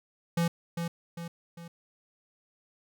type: tone with echo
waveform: square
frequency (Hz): 169.4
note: E3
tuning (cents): +48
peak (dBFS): -25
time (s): 0.37-0.48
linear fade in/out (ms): 5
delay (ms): 400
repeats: 3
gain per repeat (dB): -6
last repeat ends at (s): 1.68
effects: none